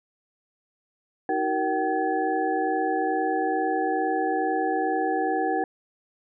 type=tone cluster; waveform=sine; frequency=315.6 / 377.9 / 467.1 / 766 / 1701 Hz; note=D#4 / F#4 / A#4 / G5 / G#6; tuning=+25 / +37 / +3 / -40 / +41 cents; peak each=-29 / -30 / -30 / -25 / -34 dBFS; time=1.29-5.64 s; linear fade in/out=2 ms; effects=none